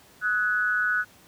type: tone with amplitude modulation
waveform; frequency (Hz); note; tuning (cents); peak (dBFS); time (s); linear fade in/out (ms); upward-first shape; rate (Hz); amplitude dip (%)
sine; 1480; F#6; 0; -18; 0.21-1.05; 50; sine; 209; 75
effects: pink hiss -54 dBFS RMS until 1.27 s + high-pass 80 Hz 12 dB/octave